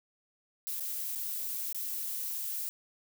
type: noise with dropouts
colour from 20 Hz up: violet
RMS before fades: -36 dBFS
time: 0.67-2.69 s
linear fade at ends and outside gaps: 0 ms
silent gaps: 0.798-0.806 / 1.151-1.157 / 1.727-1.746 s
effects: none